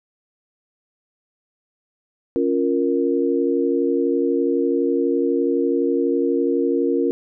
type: chord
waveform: sine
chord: Bb minor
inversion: first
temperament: equal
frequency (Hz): 277.2 / 349.2 / 466.2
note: Db4 / F4 / Bb4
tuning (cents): 0 / 0 / 0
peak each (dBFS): -21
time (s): 2.36-7.11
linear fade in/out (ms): 0
effects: none